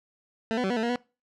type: tone with pitch steps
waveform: 20% pulse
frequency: 223.6 / 249.3 / 190.5 / 244.3 / 220.9 / 236.6 / 245.4 Hz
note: A3 / B3 / G3 / B3 / A3 / A#3 / B3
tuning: +28 / +16 / -49 / -19 / +7 / +26 / -11 cents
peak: -20 dBFS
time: 0.51-0.958 s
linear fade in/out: 0 ms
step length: 64 ms
effects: noise-tail reverb RT60 0.3 s tail -22 dB re dry + low-pass 4000 Hz 12 dB/octave